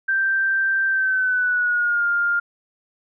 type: tone with pitch glide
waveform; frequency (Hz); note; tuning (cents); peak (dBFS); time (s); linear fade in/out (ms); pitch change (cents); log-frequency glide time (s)
sine; 1568 to 1405; G6 to F6; 0 to +10; -17; 0.08-2.4; 10; -190; 0.88-2.07
effects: none